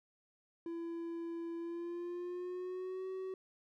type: tone with pitch glide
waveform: triangle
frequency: 335.9 to 377 Hz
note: E4 to F#4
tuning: +33 to +32 cents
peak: -37 dBFS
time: 0.66-3.34 s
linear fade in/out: 2 ms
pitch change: +199 cents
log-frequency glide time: 1.57-3.07 s
effects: none